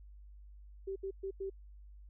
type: tone bursts at uneven times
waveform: sine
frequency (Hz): 387.7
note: G4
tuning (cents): -19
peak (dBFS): -36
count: 4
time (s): 0.87-0.96 / 1.03-1.11 / 1.23-1.31 / 1.4-1.5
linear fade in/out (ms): 10
effects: added 50 Hz sine -51 dBFS peak until 2.09 s